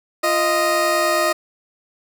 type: tone pair together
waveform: 20% pulse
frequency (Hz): 345.8 / 622.3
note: F4 / D#5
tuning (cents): -17 / 0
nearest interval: minor seventh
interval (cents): 1017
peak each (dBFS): -18 / -12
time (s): 0.23-1.33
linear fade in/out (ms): 10
effects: none